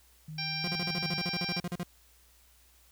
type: tone with pitch glide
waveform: sine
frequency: 155.56 to 154.49 Hz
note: D#3 to D#3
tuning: 0 to -12 cents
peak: -39 dBFS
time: 0.28-1.18 s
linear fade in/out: 5 ms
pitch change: -12 cents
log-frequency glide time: 0.72-1 s
type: harmonic tone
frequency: 789 Hz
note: G5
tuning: 11 cents sharp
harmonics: 1 / 2 / 3 / 4 / 5 / 6 / 7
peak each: -45 / -45 / -37 / -48 / -44 / -41 / -36 dBFS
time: 0.38-1.6 s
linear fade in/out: 5 ms
type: tone bursts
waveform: 40% pulse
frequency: 175.8 Hz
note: F3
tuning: 12 cents sharp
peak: -31 dBFS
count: 16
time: 0.64-1.832 s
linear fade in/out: 2 ms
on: 37 ms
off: 40 ms
effects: added 60 Hz sine -63 dBFS peak until 2.91 s + white hiss -63 dBFS RMS until 2.91 s